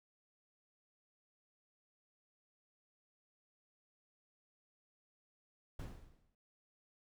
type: noise with exponential decay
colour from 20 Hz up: brown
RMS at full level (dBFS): -41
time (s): 5.79-6.35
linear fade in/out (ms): 5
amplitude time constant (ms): 120
effects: none